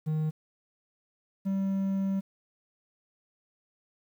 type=tone pair in turn; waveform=triangle; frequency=155.56 / 194.02 Hz; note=D#3 / G3; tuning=0 / -18 cents; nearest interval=major third; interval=382 cents; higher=second; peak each=-24 dBFS; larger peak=neither; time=0.06-0.31 / 1.45-2.21 s; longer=second; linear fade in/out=20 ms; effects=10-bit